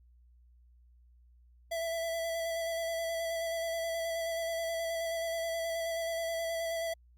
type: tone with vibrato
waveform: square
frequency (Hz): 663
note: E5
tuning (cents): +10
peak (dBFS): -33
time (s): 1.71-6.94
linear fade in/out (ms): 10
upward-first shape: square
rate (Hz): 9.4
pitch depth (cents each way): 15
effects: added 60 Hz sine -58 dBFS peak until 7.17 s + Opus 48 kbps